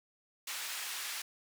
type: band-pass noise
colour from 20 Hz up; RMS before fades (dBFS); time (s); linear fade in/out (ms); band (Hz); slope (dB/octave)
pink; -40; 0.47-1.22; 5; 1600 to 16000; 12
effects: none